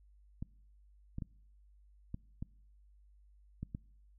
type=clicks; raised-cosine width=5 ms; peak=-27 dBFS; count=7; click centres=0.425 / 1.184 / 1.222 / 2.144 / 2.425 / 3.63 / 3.749 s; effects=noise-tail reverb RT60 0.7 s tail -25 dB re dry + added 50 Hz sine -60 dBFS peak until 4.18 s